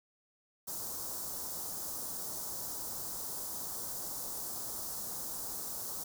white band-stop noise, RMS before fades -40 dBFS, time 0.67-6.04 s, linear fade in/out 10 ms, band 1200 to 5100 Hz, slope 24 dB/octave, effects none

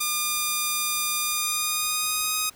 5% pulse tone with pitch glide, 1206 to 1252.1 Hz, D6 to D#6, +46 to +11 cents, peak -12 dBFS, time 0-2.5 s, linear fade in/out 10 ms, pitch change +65 cents, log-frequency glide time 1.2-2.35 s, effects pink hiss -53 dBFS RMS until 2.55 s

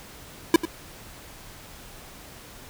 square tone with echo, 330 Hz, E4, 2 cents sharp, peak -12 dBFS, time 0.54-0.56 s, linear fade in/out 2 ms, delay 93 ms, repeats 1, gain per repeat -13 dB, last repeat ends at 0.653 s, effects pink hiss -45 dBFS RMS until 2.69 s

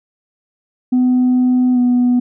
sine tone with pitch glide, 251.5 to 246.3 Hz, B3 to B3, +32 to -5 cents, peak -8 dBFS, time 0.92-2.2 s, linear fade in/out 10 ms, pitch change -37 cents, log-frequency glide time 1.73-1.78 s, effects tanh soft clip ceiling -8 dBFS

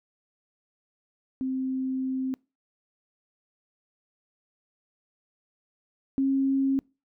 sine tone pair in turn, 261.6 / 270.4 Hz, C4 / C#4, 0 / -43 cents, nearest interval minor second, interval 57 cents, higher second, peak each -26 / -21 dBFS, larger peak second, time 1.41-2.34 / 6.18-6.79 s, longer first, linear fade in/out 0 ms, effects noise-tail reverb RT60 0.3 s tail -26 dB re dry

